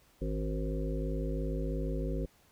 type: harmonic tone with a mistuned harmonic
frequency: 53 Hz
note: G#1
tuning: 36 cents sharp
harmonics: 1 / 3 / 5 / 7 / 9 / 10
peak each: -33 / -38 / -40 / -41 / -43 / -43 dBFS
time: 0.21-2.26 s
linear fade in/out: 10 ms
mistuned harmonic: 9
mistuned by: -36 cents
effects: pink hiss -65 dBFS RMS until 2.51 s